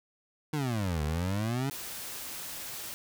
25% pulse exponential two-way sweep, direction down then up, 157.4 to 73.3 to 141.6 Hz, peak -25 dBFS, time 0.53-1.7 s, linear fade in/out 5 ms, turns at 1.03 s
white noise, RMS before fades -40 dBFS, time 1.71-2.94 s, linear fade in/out 0 ms
effects none

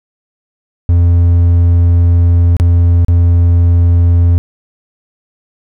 triangle tone with dropouts, 86.2 Hz, F2, 22 cents flat, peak -3 dBFS, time 0.89-4.38 s, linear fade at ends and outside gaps 0 ms, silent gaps 2.567-2.599 / 3.048-3.083 s, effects none

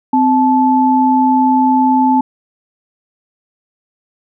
sine tone pair together, 258.8 / 870 Hz, C4 / A5, -19 / -20 cents, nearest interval octave + major sixth, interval 2099 cents, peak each -11 dBFS, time 0.13-2.21 s, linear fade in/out 5 ms, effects none

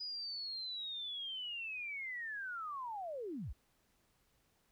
sine linear sweep, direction down, 4978 to 31 Hz, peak -40 dBFS, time 0-3.53 s, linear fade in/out 10 ms, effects pink hiss -75 dBFS RMS until 4.71 s

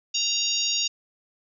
harmonic tone with a mistuned harmonic, 932.3 Hz, A#5, in tune, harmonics 3 / 4 / 5 / 6 / 7, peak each -29 / -29 / -29 / -29 / -29 dBFS, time 0.14-0.88 s, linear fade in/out 10 ms, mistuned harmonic 7, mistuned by +43 cents, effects none

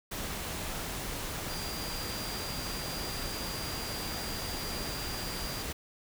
sine tone in noise, 4771 Hz, D8, 26 cents sharp, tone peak -41 dBFS, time 1.49-5.63 s, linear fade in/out 10 ms, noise pink, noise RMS -37 dBFS, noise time 0.11-5.73 s, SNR -7 dB, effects none

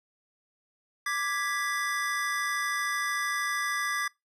square chord, G# diminished, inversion second, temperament equal, 1174.7 / 1661.2 / 1975.5 Hz, D6 / G#6 / B6, 0 / 0 / 0 cents, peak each -33 dBFS, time 1.06-4.08 s, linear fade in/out 5 ms, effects noise-tail reverb RT60 0.2 s tail -24 dB re dry + low-pass 12000 Hz 12 dB/octave

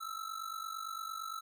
square ring-modulated tone, 1318.5 Hz, E6, in tune, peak -37 dBFS, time 0-1.41 s, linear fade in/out 20 ms, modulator 24.4 Hz, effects none

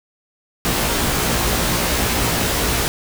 pink noise with comb filter, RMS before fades -19 dBFS, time 0.65-2.88 s, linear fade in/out 0 ms, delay 17 ms, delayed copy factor +0.85, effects none

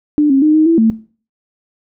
sine tone with pitch steps, 297.6 / 270.5 / 306.2 / 312.4 / 331 / 223.7 Hz, D4 / C#4 / D#4 / D#4 / E4 / A3, +23 / -42 / -28 / +7 / +7 / +29 cents, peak -7 dBFS, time 0.18-0.9 s, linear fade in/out 0 ms, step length 120 ms, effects noise-tail reverb RT60 0.4 s tail -18 dB re dry

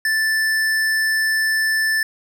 sine tone with tanh clipping, 1760 Hz, A6, in tune, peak -18 dBFS, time 0.05-2.03 s, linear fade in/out 2 ms, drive 18 dB, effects none

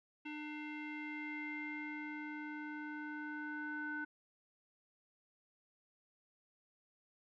square tone with low-pass filter sweep, 300 Hz, D4, 37 cents sharp, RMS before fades -44 dBFS, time 0.25-4.05 s, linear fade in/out 10 ms, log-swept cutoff 2500 to 1500 Hz, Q 8.2, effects none

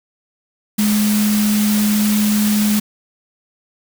sine tone in noise, 210.2 Hz, G#3, 21 cents sharp, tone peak -13 dBFS, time 0.78-2.8 s, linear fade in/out 10 ms, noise white, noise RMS -23 dBFS, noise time 0.78-2.8 s, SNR +7 dB, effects none

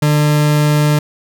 40% pulse tone, 149.2 Hz, D3, 28 cents sharp, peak -9 dBFS, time 0.02-0.99 s, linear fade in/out 5 ms, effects none

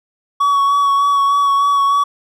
triangle tone with vibrato, 1125 Hz, C#6, 25 cents sharp, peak -9 dBFS, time 0.4-2.04 s, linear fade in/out 10 ms, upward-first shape sine, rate 3.3 Hz, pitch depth 19 cents each way, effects none

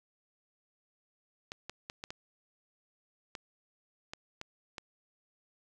clicks, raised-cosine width 0.2 ms, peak -23 dBFS, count 9, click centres 1.519 / 1.696 / 1.899 / 2.039 / 2.105 / 3.352 / 4.135 / 4.414 / 4.782 s, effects 10-bit

